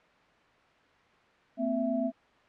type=tone cluster; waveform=sine; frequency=229 / 257.8 / 663 Hz; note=A#3 / C4 / E5; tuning=-31 / -26 / +10 cents; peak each=-33 / -30 / -31 dBFS; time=1.57-2.12 s; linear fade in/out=50 ms; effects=white hiss -61 dBFS RMS until 2.48 s + low-pass 2000 Hz 12 dB/octave